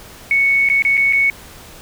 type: tone with dropouts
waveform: sine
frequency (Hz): 2217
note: C#7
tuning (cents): 0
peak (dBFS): -11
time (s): 0.31-1.3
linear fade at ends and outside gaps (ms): 1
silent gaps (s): 0.689-0.699 / 0.822-0.85 / 0.971-0.976 / 1.126-1.132
effects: pink hiss -39 dBFS RMS until 1.81 s